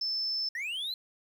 sine tone, 5274 Hz, E8, in tune, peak -29 dBFS, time 0.01-0.49 s, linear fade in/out 5 ms
triangle linear sweep, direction up, 1800 to 4154 Hz, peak -31 dBFS, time 0.55-0.94 s, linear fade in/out 2 ms
effects 10-bit

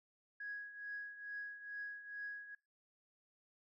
sine tone with tremolo, 1661.2 Hz, G#6, in tune, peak -40 dBFS, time 0.4-2.55 s, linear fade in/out 5 ms, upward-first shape triangle, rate 2.3 Hz, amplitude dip 75%, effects noise-tail reverb RT60 0.3 s tail -24 dB re dry + tanh soft clip ceiling -36 dBFS

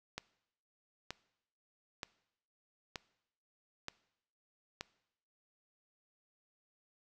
click train, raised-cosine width 0.2 ms, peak -22 dBFS, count 6, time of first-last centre 0.18-4.81 s, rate 1.08 Hz, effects noise-tail reverb RT60 0.8 s tail -20 dB re dry

